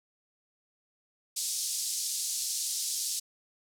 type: band-pass noise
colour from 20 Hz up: pink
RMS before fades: -33 dBFS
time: 1.36-3.2 s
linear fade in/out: 10 ms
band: 4700 to 11000 Hz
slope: 24 dB/octave
effects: none

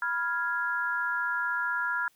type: chord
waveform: sine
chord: F diminished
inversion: second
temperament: equal with one note detuned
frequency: 981.5 / 1396.9 / 1661.2 Hz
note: Cb6 / F6 / Ab6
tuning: -11 / 0 / 0 cents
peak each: -34 / -29 / -32 dBFS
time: 0.02-2.08 s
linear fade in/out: 2 ms
effects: white hiss -66 dBFS RMS until 2.15 s

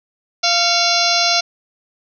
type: harmonic tone with a mistuned harmonic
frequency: 690 Hz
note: F5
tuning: 21 cents flat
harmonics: 1 / 2 / 3 / 4 / 5 / 6 / 7 / 8 / 9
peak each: -20 / -23 / -24 / -24 / -24 / -20 / -21 / -20 / -25 dBFS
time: 0.43-1.41 s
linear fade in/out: 10 ms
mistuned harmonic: 3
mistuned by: +120 cents
effects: none

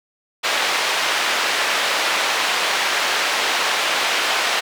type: band-pass noise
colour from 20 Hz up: white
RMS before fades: -20 dBFS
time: 0.43-4.61 s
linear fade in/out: 20 ms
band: 520 to 3200 Hz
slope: 12 dB/octave
effects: none

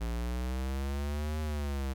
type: exponential two-way sweep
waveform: square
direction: up then down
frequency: 56.6 to 77.78 to 65.7 Hz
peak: -32 dBFS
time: 0-1.94 s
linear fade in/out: 20 ms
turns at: 1.4 s
effects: none

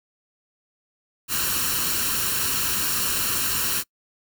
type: noise with comb filter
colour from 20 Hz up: white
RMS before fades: -24 dBFS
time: 1.28-3.84 s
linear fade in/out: 50 ms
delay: 0.71 ms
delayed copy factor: +0.65
effects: noise-tail reverb RT60 0.1 s tail -25 dB re dry

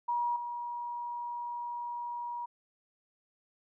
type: tone with level steps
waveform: sine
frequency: 957 Hz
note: A#5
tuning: 45 cents sharp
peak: -28 / -35 dBFS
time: 0.08-2.46 s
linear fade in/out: 10 ms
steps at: 0.36 s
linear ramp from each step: 2 ms
effects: none

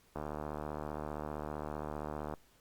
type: click train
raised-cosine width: 1 ms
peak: -25 dBFS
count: 165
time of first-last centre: 0.16-2.338 s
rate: 75.3 Hz
effects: pink hiss -67 dBFS RMS until 2.6 s + Opus 48 kbps

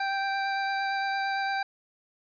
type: tone with vibrato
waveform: 25% pulse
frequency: 784 Hz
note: G5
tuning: in tune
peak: -23 dBFS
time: 0-1.63 s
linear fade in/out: 5 ms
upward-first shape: triangle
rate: 8.8 Hz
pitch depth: 11 cents each way
effects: resampled to 11025 Hz + 10-bit

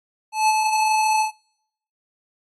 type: tone with ADSR envelope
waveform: square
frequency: 866 Hz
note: A5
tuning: 28 cents flat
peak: -14 dBFS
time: 0.32-1.32 s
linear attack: 170 ms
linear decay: 26 ms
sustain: -4 dB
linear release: 110 ms
effects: noise-tail reverb RT60 0.7 s tail -24 dB re dry + AAC 32 kbps

